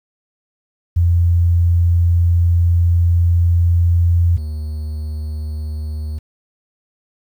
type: tone pair in turn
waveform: sine / triangle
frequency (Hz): 86 / 76.37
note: F2 / D#2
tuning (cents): -26 / -32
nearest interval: major second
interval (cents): 206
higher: first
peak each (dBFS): -10 / -19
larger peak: first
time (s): 0.96-4.37 / 4.37-6.19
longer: first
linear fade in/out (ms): 10
effects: 8-bit